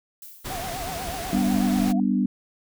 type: noise with exponential decay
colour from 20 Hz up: violet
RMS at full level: -40 dBFS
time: 0.22-1.01 s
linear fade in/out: 2 ms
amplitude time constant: 170 ms
type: noise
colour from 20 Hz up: pink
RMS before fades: -33 dBFS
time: 0.44-1.93 s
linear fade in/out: 20 ms
type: tone with vibrato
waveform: sine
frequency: 720 Hz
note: F#5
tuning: 47 cents flat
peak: -32 dBFS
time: 0.5-2 s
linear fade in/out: 2 ms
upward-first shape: triangle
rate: 8.1 Hz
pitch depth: 150 cents each way
type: chord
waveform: sine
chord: G major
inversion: none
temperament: equal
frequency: 196 / 246.9 / 293.7 Hz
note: G3 / B3 / D4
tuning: 0 / 0 / 0 cents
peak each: -22 / -23 / -27 dBFS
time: 1.33-2.26 s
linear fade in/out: 2 ms
effects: none